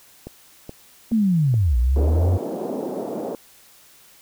click train, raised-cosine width 2 ms, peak -20 dBFS, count 4, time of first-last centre 0.27-1.541 s, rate 2.36 Hz
sine linear two-way sweep, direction down then up, 235.1 to 57.5 to 94.5 Hz, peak -15 dBFS, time 1.11-2.38 s, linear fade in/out 20 ms, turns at 1.77 s
white band-pass noise, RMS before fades -28 dBFS, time 1.96-3.35 s, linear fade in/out 2 ms, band 210 to 590 Hz, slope 24 dB/octave
effects white hiss -51 dBFS RMS until 4.21 s

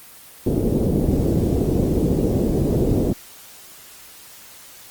white low-pass noise, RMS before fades -19 dBFS, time 0.46-3.13 s, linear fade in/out 5 ms, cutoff 410 Hz, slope 24 dB/octave, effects white hiss -43 dBFS RMS until 4.9 s + Opus 24 kbps

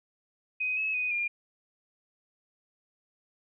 sine tone with pitch steps, 2509 / 2579 / 2493 / 2408 Hz, D#7 / E7 / D#7 / D7, +14 / -39 / +3 / +43 cents, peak -27 dBFS, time 0.6-1.28 s, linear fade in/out 10 ms, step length 170 ms, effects none

